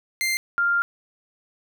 sawtooth / sine tone pair in turn, 2093 / 1396.9 Hz, C7 / F6, 0 / 0 cents, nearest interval perfect fifth, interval 700 cents, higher first, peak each -18 dBFS, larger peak neither, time 0.21-0.37 / 0.58-0.82 s, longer second, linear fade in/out 0 ms, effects none

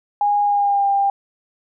sine tone with pitch glide, 821 to 796.2 Hz, G#5 to G5, -20 to +27 cents, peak -14 dBFS, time 0.21-1.1 s, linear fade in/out 2 ms, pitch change -53 cents, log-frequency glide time 0.43-0.88 s, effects none

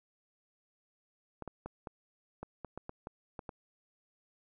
clicks, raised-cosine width 1 ms, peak -27 dBFS, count 11, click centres 1.423 / 1.477 / 1.66 / 1.872 / 2.43 / 2.647 / 2.776 / 2.894 / 3.071 / 3.392 / 3.492 s, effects none

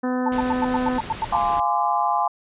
harmonic tone, 252.2 Hz, B3, 36 cents sharp, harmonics 1 / 2 / 3 / 4 / 5 / 6 / 7, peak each -22 / -28 / -32 / -34 / -36 / -38 / -39 dBFS, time 0.03-0.99 s, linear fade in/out 10 ms
sine tone bursts, 890 Hz, A5, 20 cents sharp, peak -19 dBFS, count 10, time 0.26-1.366 s, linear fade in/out 2 ms, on 26 ms, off 94 ms
pink noise, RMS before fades -34 dBFS, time 0.32-1.6 s, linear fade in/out 2 ms
sine chord, D half-diminished seventh, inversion first, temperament equal with one note detuned, 698.5 / 830.6 / 1030.9 / 1174.7 Hz, F5 / Ab5 / C6 / D6, 0 / 0 / -26 / 0 cents, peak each -25 / -22 / -23 / -27 dBFS, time 1.32-2.28 s, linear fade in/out 5 ms
effects resampled to 8000 Hz

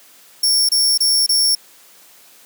sawtooth tone bursts, 5470 Hz, F8, 37 cents flat, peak -10 dBFS, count 4, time 0.43-1.551 s, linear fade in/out 5 ms, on 260 ms, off 27 ms, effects white hiss -47 dBFS RMS until 2.45 s + high-pass 200 Hz 12 dB/octave

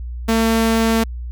sawtooth tone, 225.5 Hz, A3, 43 cents sharp, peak -10 dBFS, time 0.28-1.04 s, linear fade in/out 10 ms, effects added 60 Hz sine -25 dBFS peak until 1.31 s

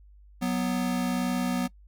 square tone pair together, 185 / 246.8 Hz, F#3 / B3, 0 / -1 cents, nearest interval perfect fourth, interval 499 cents, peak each -30 / -28 dBFS, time 0.41-1.68 s, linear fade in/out 20 ms, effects noise-tail reverb RT60 0.1 s tail -22 dB re dry + added 50 Hz sine -50 dBFS peak until 1.87 s

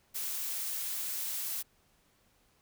blue noise, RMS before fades -36 dBFS, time 0.14-1.63 s, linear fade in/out 20 ms, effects pink hiss -69 dBFS RMS until 2.61 s

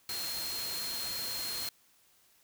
sine tone in noise, 4219 Hz, C8, 14 cents sharp, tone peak -37 dBFS, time 0.09-1.69 s, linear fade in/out 2 ms, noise white, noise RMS -39 dBFS, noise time 0.09-1.69 s, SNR -1 dB, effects white hiss -66 dBFS RMS until 2.43 s

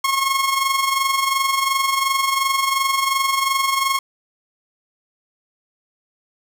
sawtooth tone with amplitude modulation, 1085 Hz, C#6, 37 cents flat, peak -11 dBFS, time 0.04-3.99 s, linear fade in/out 5 ms, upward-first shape sine, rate 22.8 Hz, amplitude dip 55%, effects none

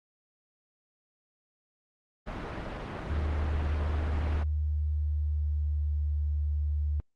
pink noise, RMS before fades -35 dBFS, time 2.26-4.44 s, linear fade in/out 20 ms
sine tone with pitch glide, 75.7 to 74.14 Hz, D#2 to D2, -47 to +17 cents, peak -26 dBFS, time 3.1-7 s, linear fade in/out 0 ms, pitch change -36 cents, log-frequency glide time 4.38-6.03 s
effects low-pass 2000 Hz 12 dB/octave + Opus 24 kbps

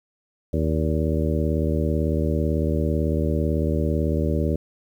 harmonic tone with a mistuned harmonic, 78 Hz, D#2, 5 cents sharp, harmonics 1 / 2 / 3 / 4 / 5 / 6 / 7, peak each -23 / -26 / -28 / -29 / -30 / -31 / -31 dBFS, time 0.53-4.56 s, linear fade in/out 5 ms, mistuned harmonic 7, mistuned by +80 cents, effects 9-bit

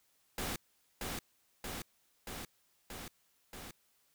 pink noise with echo, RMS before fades -38 dBFS, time 0.38-0.56 s, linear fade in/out 2 ms, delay 630 ms, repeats 5, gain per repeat -2 dB, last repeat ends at 3.71 s, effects white hiss -73 dBFS RMS until 4.14 s

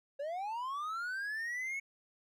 triangle linear sweep, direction up, 545 to 2217 Hz, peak -34 dBFS, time 0.19-1.8 s, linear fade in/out 10 ms, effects none

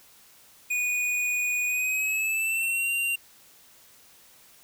square tone with pitch glide, 2466 to 2768 Hz, D#7 to F7, -16 to -16 cents, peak -25 dBFS, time 0.7-3.16 s, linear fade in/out 10 ms, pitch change +200 cents, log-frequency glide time 1.67-2.91 s, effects white hiss -55 dBFS RMS until 4.63 s

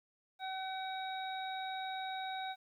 harmonic tone, 759 Hz, F#5, 44 cents sharp, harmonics 1 / 2 / 3 / 5, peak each -39 / -47 / -50 / -46 dBFS, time 0.39-2.56 s, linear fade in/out 50 ms, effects 12-bit

